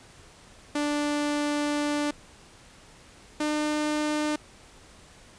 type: tone pair in turn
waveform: sawtooth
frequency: 293.7 / 301.4 Hz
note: D4 / D4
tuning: 0 / +45 cents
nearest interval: unison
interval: 45 cents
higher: second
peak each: -21 dBFS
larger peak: neither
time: 0.75-2.11 / 3.4-4.36 s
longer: first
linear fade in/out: 5 ms
effects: pink hiss -52 dBFS RMS until 5.38 s + resampled to 22050 Hz